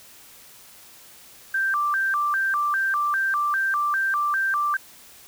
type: tone with vibrato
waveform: sine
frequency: 1359 Hz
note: F6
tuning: 48 cents flat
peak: -20 dBFS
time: 1.54-4.77 s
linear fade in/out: 5 ms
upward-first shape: square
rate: 2.5 Hz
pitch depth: 250 cents each way
effects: white hiss -48 dBFS RMS until 5.27 s